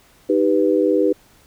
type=chord; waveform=sine; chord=Eb augmented; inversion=none; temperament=equal; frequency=311.1 / 392 / 493.9 Hz; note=Eb4 / G4 / B4; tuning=0 / 0 / 0 cents; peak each=-18 dBFS; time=0.29-1.13 s; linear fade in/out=10 ms; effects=pink hiss -53 dBFS RMS until 1.46 s